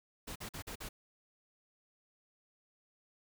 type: noise bursts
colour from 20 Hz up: pink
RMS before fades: -44 dBFS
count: 5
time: 0.27-0.89 s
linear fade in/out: 10 ms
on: 88 ms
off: 45 ms
effects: none